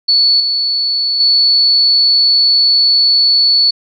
sine tone with level steps, 4435 Hz, C#8, in tune, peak -7 / -12 / -7 dBFS, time 0.08-3.71 s, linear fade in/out 10 ms, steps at 0.4 / 1.2 s, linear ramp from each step 2 ms, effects none

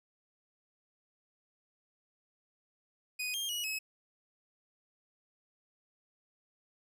sawtooth tone with pitch steps, 2488 / 3207 / 2911 / 2569 Hz, D#7 / G7 / F#7 / E7, -1 / +39 / -29 / -45 cents, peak -31 dBFS, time 3.19-3.79 s, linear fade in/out 10 ms, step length 150 ms, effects none

